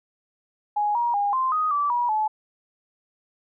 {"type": "tone with pitch steps", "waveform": "sine", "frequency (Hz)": [832, 950, 813, 1043, 1248, 1159, 964, 861], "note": ["G#5", "A#5", "G#5", "C6", "D#6", "D6", "B5", "A5"], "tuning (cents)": [3, 33, -37, -6, 5, -23, -42, -38], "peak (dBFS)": -20, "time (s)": [0.76, 2.28], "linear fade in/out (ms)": 10, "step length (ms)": 190, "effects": []}